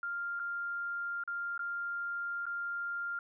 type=tone with dropouts; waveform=sine; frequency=1396.9 Hz; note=F6; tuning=in tune; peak=-34 dBFS; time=0.03-3.19 s; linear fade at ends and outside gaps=2 ms; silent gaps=0.394-0.398 / 1.237-1.276 / 1.578-1.592 / 2.456-2.465 s; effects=none